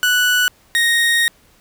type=tone pair in turn; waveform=30% pulse; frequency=1480 / 1864.7 Hz; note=F#6 / A#6; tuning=0 / 0 cents; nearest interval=major third; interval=400 cents; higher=second; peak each=-10 dBFS; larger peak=neither; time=0.03-0.48 / 0.75-1.28 s; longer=second; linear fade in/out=0 ms; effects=pink hiss -53 dBFS RMS until 1.6 s